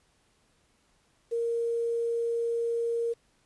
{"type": "tone with quantisation", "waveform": "sine", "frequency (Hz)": 465.9, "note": "A#4", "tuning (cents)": -1, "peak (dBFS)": -26, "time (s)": [1.31, 3.14], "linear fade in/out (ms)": 20, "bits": 9, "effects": ["pink hiss -68 dBFS RMS until 3.45 s", "resampled to 24000 Hz"]}